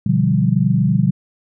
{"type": "chord", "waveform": "sine", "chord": "G dominant seventh", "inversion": "first", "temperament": "equal", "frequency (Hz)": [123.47, 146.83, 174.61, 196], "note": ["B2", "D3", "F3", "G3"], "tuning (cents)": [0, 0, 0, 0], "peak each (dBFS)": -18, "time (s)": [0.06, 1.11], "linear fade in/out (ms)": 5, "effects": []}